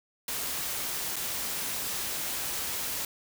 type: noise with dropouts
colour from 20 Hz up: white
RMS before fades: -33 dBFS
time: 0.28-3.05 s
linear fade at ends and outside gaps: 2 ms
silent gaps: 1.159-1.164 s
effects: none